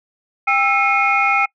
sine tone cluster, 797 / 1322 / 2158 / 2464 Hz, G5 / E6 / C#7 / D#7, +28 / +5 / -47 / -17 cents, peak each -18 dBFS, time 0.47-1.46 s, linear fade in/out 10 ms, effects noise-tail reverb RT60 0.1 s tail -25 dB re dry + tanh soft clip ceiling -3 dBFS

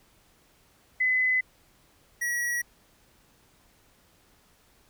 sine / square tone pair in turn, 2019 / 1918.7 Hz, B6 / A#6, +38 / +49 cents, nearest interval minor second, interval 89 cents, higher first, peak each -21 / -27 dBFS, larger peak first, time 1-1.41 / 2.21-2.62 s, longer neither, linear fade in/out 10 ms, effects pink hiss -62 dBFS RMS until 4.89 s

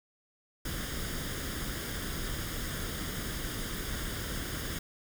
pink noise with comb filter, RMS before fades -36 dBFS, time 0.65-4.79 s, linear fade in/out 5 ms, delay 0.59 ms, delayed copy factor +0.6, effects none

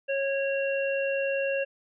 harmonic tone, 549 Hz, C#5, 17 cents flat, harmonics 1 / 3 / 5, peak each -26 / -35 / -33 dBFS, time 0.08-1.65 s, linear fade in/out 20 ms, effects none

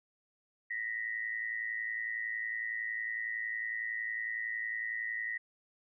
sine tone pair together, 1864.6 / 1975.5 Hz, A#6 / B6, 0 / 0 cents, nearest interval minor second, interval 100 cents, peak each -37 / -37 dBFS, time 0.7-5.38 s, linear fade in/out 10 ms, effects none

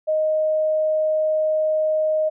sine tone, 622.3 Hz, D#5, in tune, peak -17 dBFS, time 0.07-2.3 s, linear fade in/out 20 ms, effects none

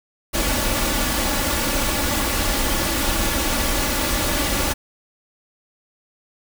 pink noise with comb filter, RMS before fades -21 dBFS, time 0.33-4.74 s, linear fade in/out 20 ms, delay 3.5 ms, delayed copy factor +0.6, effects none

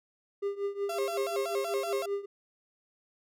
triangle tone with tremolo, 401.1 Hz, G4, 40 cents sharp, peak -25 dBFS, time 0.42-2.26 s, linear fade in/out 10 ms, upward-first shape triangle, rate 5.4 Hz, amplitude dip 90%
35% pulse tone with vibrato, 604 Hz, D5, 48 cents sharp, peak -31 dBFS, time 0.89-2.06 s, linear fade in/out 5 ms, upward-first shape square, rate 5.3 Hz, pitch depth 200 cents each way
effects none

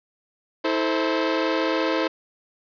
sawtooth chord, A minor, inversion second, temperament equal with one note detuned, 323.8 / 440 / 523.3 Hz, E4 / A4 / C5, -31 / 0 / 0 cents, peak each -20 / -24 / -21 dBFS, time 0.64-2.08 s, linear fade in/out 10 ms, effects resampled to 11025 Hz + 8-bit

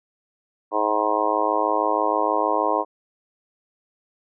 harmonic tone, 106.3 Hz, G#2, 41 cents sharp, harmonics 3 / 4 / 5 / 6 / 7 / 8 / 9 / 10, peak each -29 / -28 / -27 / -27 / -27 / -31 / -24 / -26 dBFS, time 0.71-2.85 s, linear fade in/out 50 ms, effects none

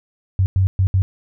sine tone bursts at uneven times, 94.8 Hz, F#2, 43 cents sharp, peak -12 dBFS, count 4, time 0.39-0.46 / 0.56-0.67 / 0.79-0.87 / 0.94-1.02 s, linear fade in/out 0 ms, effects none

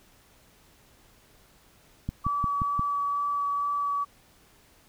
click train, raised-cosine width 5 ms, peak -17 dBFS, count 5, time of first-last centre 2.09-2.794 s, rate 5.68 Hz
sine tone with vibrato, 1146 Hz, D6, 43 cents flat, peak -25 dBFS, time 2.24-4.05 s, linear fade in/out 20 ms, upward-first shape sine, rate 2.2 Hz, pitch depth 9 cents each way
effects pink hiss -59 dBFS RMS until 4.88 s

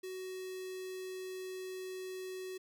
square tone with notch filter, 373.2 Hz, F#4, 15 cents sharp, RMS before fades -43 dBFS, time 0.03-2.58 s, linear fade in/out 10 ms, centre 990 Hz, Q 0.89, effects none

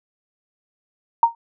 sine tone with exponential decay, 928 Hz, A#5, 8 cents flat, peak -6 dBFS, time 1.23-1.35 s, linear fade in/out 2 ms, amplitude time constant 24 ms, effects none

